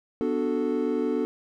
triangle chord, B minor seventh, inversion none, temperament equal, 246.9 / 293.7 / 370 / 440 Hz, B3 / D4 / F#4 / A4, 0 / 0 / 0 / 0 cents, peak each -27 / -27 / -29 / -26 dBFS, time 0.21-1.25 s, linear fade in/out 0 ms, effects none

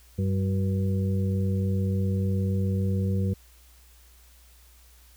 harmonic tone with a mistuned harmonic, 96.5 Hz, G2, 27 cents flat, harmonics 1 / 2 / 4 / 5, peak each -24 / -28 / -38 / -37 dBFS, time 0.18-3.34 s, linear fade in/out 10 ms, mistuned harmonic 4, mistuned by -47 cents, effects added 60 Hz sine -53 dBFS peak until 5.16 s + white hiss -58 dBFS RMS until 5.16 s

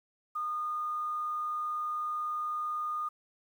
sine tone with quantisation, 1223 Hz, D#6, 30 cents flat, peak -31 dBFS, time 0.35-3.09 s, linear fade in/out 10 ms, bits 10, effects none

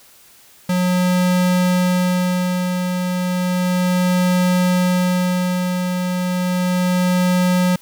square tone with tremolo, 180.9 Hz, F#3, 39 cents flat, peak -14 dBFS, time 0.69-7.76 s, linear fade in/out 5 ms, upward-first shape sine, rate 0.33 Hz, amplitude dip 45%, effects white hiss -48 dBFS RMS until 7.81 s

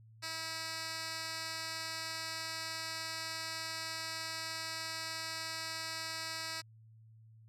10% pulse tone with band-pass filter, 323.3 Hz, E4, 34 cents flat, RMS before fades -41 dBFS, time 0.22-6.62 s, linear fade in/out 20 ms, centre 4800 Hz, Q 1.1, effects added 111 Hz sine -56 dBFS peak until 7.48 s

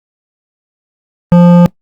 triangle tone with hard clipping, 174.61 Hz, F3, in tune, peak -3 dBFS, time 1.32-1.66 s, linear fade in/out 0 ms, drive 15 dB, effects noise-tail reverb RT60 0.1 s tail -20 dB re dry + Opus 32 kbps

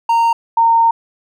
triangle / sine tone pair in turn, 924 / 918.1 Hz, A#5 / A#5, -16 / -27 cents, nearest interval unison, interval 11 cents, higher first, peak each -8 dBFS, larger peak neither, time 0.09-0.33 / 0.57-0.91 s, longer second, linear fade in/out 5 ms, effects none

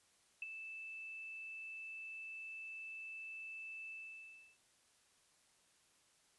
sine tone with ADSR envelope, 2637 Hz, E7, in tune, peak -38 dBFS, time 0.42-4.58 s, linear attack 3 ms, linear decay 21 ms, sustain -8 dB, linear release 680 ms, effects white hiss -72 dBFS RMS until 6.38 s + resampled to 24000 Hz

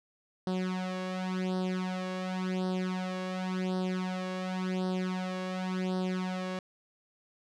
sawtooth tone with flanger, 185 Hz, F#3, in tune, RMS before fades -33 dBFS, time 0.47-6.59 s, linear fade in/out 2 ms, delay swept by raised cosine 0.21 to 1.81 ms, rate 0.91 Hz, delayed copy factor +0.85, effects low-pass 5000 Hz 12 dB/octave

